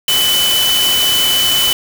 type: tone in noise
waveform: sine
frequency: 3000 Hz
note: F#7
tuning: 23 cents sharp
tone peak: -12 dBFS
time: 0.08-1.73 s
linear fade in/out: 2 ms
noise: white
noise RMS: -17 dBFS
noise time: 0.08-1.73 s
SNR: +2 dB
effects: none